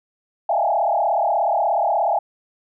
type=tone with frequency modulation; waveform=sine; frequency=749 Hz; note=F#5; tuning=21 cents sharp; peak=-16 dBFS; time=0.49-2.19 s; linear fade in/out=5 ms; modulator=36.7 Hz; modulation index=3.1; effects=none